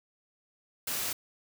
white noise, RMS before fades -33 dBFS, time 0.87-1.13 s, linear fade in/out 5 ms, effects none

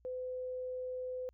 sine tone, 507 Hz, B4, 45 cents sharp, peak -37 dBFS, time 0.05-1.29 s, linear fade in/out 0 ms, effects added 60 Hz sine -65 dBFS peak until 1.33 s

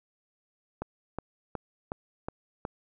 click train, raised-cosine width 1 ms, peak -19 dBFS, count 6, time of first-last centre 0.82-2.652 s, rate 2.73 Hz, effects none

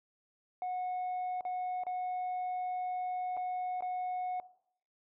sine tone with dropouts, 731 Hz, F#5, 21 cents flat, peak -31 dBFS, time 0.62-4.4 s, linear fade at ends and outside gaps 1 ms, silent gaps 1.409-1.451 / 1.836-1.867 / 3.368-3.373 / 3.807-3.823 s, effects noise-tail reverb RT60 0.7 s tail -19 dB re dry + tanh soft clip ceiling -32 dBFS

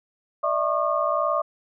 sine tone cluster, 594 / 656 / 1092 / 1209 Hz, D5 / E5 / C#6 / D6, +20 / -9 / -26 / +50 cents, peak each -26 dBFS, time 0.43-1.42 s, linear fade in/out 10 ms, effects none

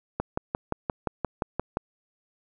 click train, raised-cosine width 1 ms, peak -12 dBFS, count 10, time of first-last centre 0.2-1.771 s, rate 5.73 Hz, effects none

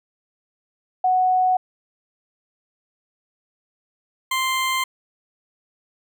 sine / 20% pulse tone pair in turn, 740 / 1046.5 Hz, F#5 / C6, 0 / 0 cents, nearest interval tritone, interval 600 cents, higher second, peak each -15 dBFS, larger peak neither, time 1.04-1.57 / 4.31-4.84 s, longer neither, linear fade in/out 5 ms, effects none

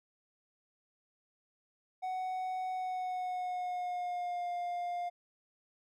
triangle tone with pitch glide, 744 to 704.7 Hz, F#5 to F5, +9 to +15 cents, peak -32 dBFS, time 2.02-5.1 s, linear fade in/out 20 ms, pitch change -94 cents, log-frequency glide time 2.72-4.51 s, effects none

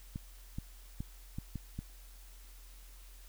clicks, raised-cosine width 5 ms, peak -26 dBFS, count 6, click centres 0.159 / 0.585 / 1.005 / 1.385 / 1.557 / 1.79 s, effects added 43 Hz sine -51 dBFS peak until 3.28 s + white hiss -60 dBFS RMS until 3.28 s

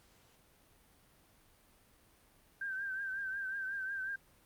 sine tone with vibrato, 1568 Hz, G6, in tune, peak -36 dBFS, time 2.61-4.16 s, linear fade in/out 5 ms, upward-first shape triangle, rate 5.5 Hz, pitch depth 61 cents each way, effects pink hiss -66 dBFS RMS until 4.45 s + Opus 48 kbps

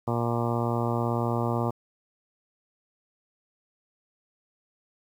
harmonic tone, 118.1 Hz, A#2, 23 cents sharp, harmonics 1 / 2 / 3 / 4 / 5 / 6 / 7 / 8 / 9 / 10, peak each -28 / -31 / -33 / -34 / -35 / -36 / -36 / -37 / -38 / -38 dBFS, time 0.07-1.71 s, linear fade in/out 10 ms, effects 9-bit

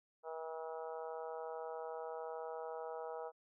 harmonic tone, 160.8 Hz, E3, 43 cents flat, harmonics 3 / 4 / 5 / 6 / 7 / 8 / 9, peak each -45 / -48 / -49 / -52 / -62 / -54 / -63 dBFS, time 0.23-3.32 s, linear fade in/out 50 ms, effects none

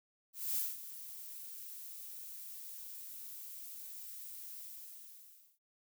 violet noise with ADSR envelope, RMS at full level -34 dBFS, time 0.33-5.59 s, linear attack 230 ms, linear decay 200 ms, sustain -14 dB, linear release 1000 ms, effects none

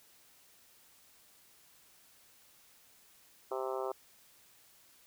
harmonic tone, 130.81 Hz, C3, in tune, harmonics 3 / 4 / 5 / 6 / 7 / 8 / 9 / 10, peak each -38 / -40 / -42 / -44 / -45 / -46 / -47 / -48 dBFS, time 3.51-3.92 s, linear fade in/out 5 ms, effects white hiss -63 dBFS RMS until 5.06 s

